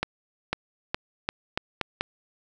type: accelerating click train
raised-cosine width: 0.3 ms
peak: -9 dBFS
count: 7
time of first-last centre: 0.03-2.01 s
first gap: 500 ms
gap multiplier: 0.83
effects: none